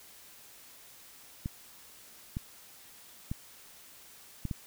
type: clicks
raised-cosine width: 5 ms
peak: -21 dBFS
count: 5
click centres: 1.459 / 2.369 / 3.315 / 4.453 / 4.512 s
effects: white hiss -54 dBFS RMS until 4.66 s